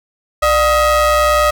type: ring-modulated tone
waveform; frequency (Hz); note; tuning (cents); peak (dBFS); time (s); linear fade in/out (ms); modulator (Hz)
square; 329.6; E4; 0; -8; 0.42-1.51; 10; 928
effects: none